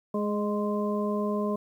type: harmonic tone with a mistuned harmonic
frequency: 208.3 Hz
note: G#3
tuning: 5 cents sharp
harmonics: 1 / 2 / 3 / 5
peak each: -28 / -31 / -33 / -35 dBFS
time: 0.14-1.56 s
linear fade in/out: 5 ms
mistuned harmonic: 3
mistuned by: -17 cents
effects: 10-bit